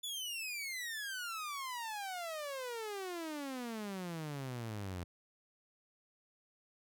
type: exponential sweep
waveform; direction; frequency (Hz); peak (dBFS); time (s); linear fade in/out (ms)
sawtooth; down; 3500 to 85.5; -36; 0.03-5.04; 10
effects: none